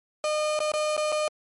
35% pulse tone with dropouts, 609 Hz, D#5, 37 cents flat, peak -22 dBFS, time 0.24-1.28 s, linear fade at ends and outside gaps 1 ms, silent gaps 0.591-0.603 / 0.718-0.737 / 0.967-0.977 / 1.12-1.124 s, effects MP3 48 kbps

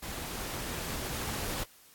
pink noise with level ramp, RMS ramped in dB -39 to -35 dBFS, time 0.02-1.64 s, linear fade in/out 10 ms, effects white hiss -58 dBFS RMS until 1.94 s + AAC 64 kbps

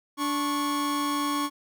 45% pulse tone pair together, 290.8 / 1100 Hz, D4 / C#6, -17 / -14 cents, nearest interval octave + major seventh, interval 2303 cents, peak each -28 dBFS, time 0.17-1.5 s, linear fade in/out 50 ms, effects none

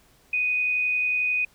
sine tone with amplitude modulation, 2489 Hz, D#7, in tune, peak -20 dBFS, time 0.33-1.45 s, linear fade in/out 5 ms, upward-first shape sine, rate 71.2 Hz, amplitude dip 25%, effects pink hiss -59 dBFS RMS until 1.54 s

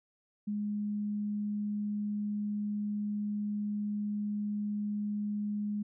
sine tone, 207.7 Hz, G#3, in tune, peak -31 dBFS, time 0.47-5.83 s, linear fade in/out 10 ms, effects none

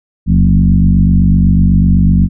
sine tone with frequency modulation, 123.3 Hz, B2, 2 cents flat, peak -5 dBFS, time 0.26-2.29 s, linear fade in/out 50 ms, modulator 48 Hz, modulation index 2, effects none

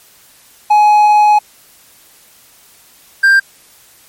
triangle tone pair in turn, 840 / 1585.7 Hz, G#5 / G6, +19 / +19 cents, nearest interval major seventh, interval 1100 cents, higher second, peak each -3 dBFS, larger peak neither, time 0.7-1.39 / 3.23-3.4 s, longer first, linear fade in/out 10 ms, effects white hiss -45 dBFS RMS until 4.08 s + MP3 64 kbps

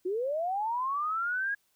sine linear sweep, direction up, 347.5 to 1661.2 Hz, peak -28 dBFS, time 0.05-1.55 s, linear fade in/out 10 ms, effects white hiss -72 dBFS RMS until 1.75 s

